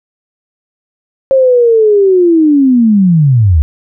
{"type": "linear sweep", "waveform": "sine", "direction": "down", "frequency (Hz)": [541, 69.3], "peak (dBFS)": -4, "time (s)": [1.31, 3.62], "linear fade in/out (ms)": 0, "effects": []}